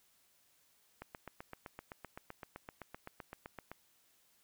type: click train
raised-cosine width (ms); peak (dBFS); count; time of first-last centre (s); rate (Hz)
0.5; -30; 22; 1.02-3.716; 7.79
effects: white hiss -71 dBFS RMS until 4.43 s